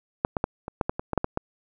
clicks, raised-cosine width 1 ms, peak -6 / -11 / -8 / -19 / -8 / -10 / -15 / -12 / -6 / -10 / -11 dBFS, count 11, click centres 0.249 / 0.368 / 0.441 / 0.681 / 0.812 / 0.895 / 0.995 / 1.133 / 1.177 / 1.244 / 1.374 s, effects none

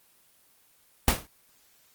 pink noise with exponential decay, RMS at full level -17 dBFS, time 1.08-1.27 s, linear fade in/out 1 ms, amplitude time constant 41 ms, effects white hiss -62 dBFS RMS until 1.94 s + Opus 24 kbps

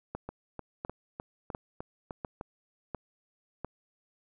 two click trains, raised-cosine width 1 ms, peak -21 / -24 dBFS, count 6 / 8, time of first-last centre 0.15-3.647 / 0.29-2.411 s, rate 1.43 / 3.3 Hz, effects none

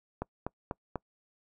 click train, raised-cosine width 1 ms, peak -19 dBFS, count 4, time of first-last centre 0.22-0.957 s, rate 4.07 Hz, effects noise-tail reverb RT60 0.1 s tail -26 dB re dry

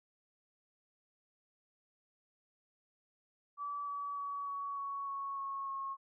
sine tone with pitch steps, 1152 / 1142.7 / 1133.5 / 1124.4 / 1115.3 / 1106.3 / 1097.4 / 1088.6 Hz, D6 / D6 / C#6 / C#6 / C#6 / C#6 / C#6 / C#6, -34 / -48 / +38 / +24 / +10 / -4 / -18 / -32 cents, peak -37 dBFS, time 3.57-5.97 s, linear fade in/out 50 ms, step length 300 ms, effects none

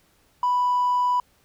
sine tone with hard clipping, 987.8 Hz, B5, in tune, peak -19 dBFS, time 0.43-1.2 s, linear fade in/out 2 ms, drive 1 dB, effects pink hiss -62 dBFS RMS until 1.44 s

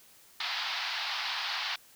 white band-pass noise, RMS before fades -34 dBFS, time 0.4-1.76 s, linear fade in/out 5 ms, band 740 to 4800 Hz, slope 48 dB/octave, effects white hiss -58 dBFS RMS until 1.95 s

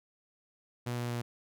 sawtooth tone with pitch steps, 121.3 / 120.39 / 119.49 Hz, B2 / B2 / A#2, -31 / -44 / +43 cents, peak -29 dBFS, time 0.86-1.22 s, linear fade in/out 10 ms, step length 120 ms, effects none

